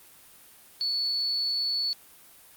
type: tone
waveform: sine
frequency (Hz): 4435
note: C#8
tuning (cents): 0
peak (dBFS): -25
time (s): 0.81-1.93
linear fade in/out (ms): 0
effects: white hiss -53 dBFS RMS until 2.56 s + Opus 32 kbps